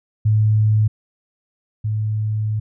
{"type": "tone pair in turn", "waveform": "sine", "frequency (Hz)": [107.6, 107.6], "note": ["A2", "A2"], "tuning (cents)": [-38, -38], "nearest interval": "unison", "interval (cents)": 0, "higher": "neither", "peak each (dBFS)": [-12, -18], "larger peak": "first", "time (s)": [[0.25, 0.88], [1.84, 2.6]], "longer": "second", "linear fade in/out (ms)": 10, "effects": []}